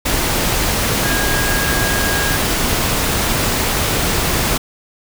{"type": "tone in noise", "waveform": "sine", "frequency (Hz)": 1634, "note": "G#6", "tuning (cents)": -29, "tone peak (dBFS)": -21, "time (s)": [1.04, 2.37], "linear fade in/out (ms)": 10, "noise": "pink", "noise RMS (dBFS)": -17, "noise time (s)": [0.05, 4.58], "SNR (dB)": -7, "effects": []}